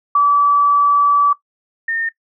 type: tone pair in turn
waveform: sine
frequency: 1152 / 1823.1 Hz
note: D6 / A#6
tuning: -34 / -39 cents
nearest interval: minor sixth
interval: 795 cents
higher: second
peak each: -9 / -17 dBFS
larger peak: first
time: 0.15-1.33 / 1.88-2.09 s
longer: first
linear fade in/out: 5 ms
effects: noise-tail reverb RT60 0.1 s tail -18 dB re dry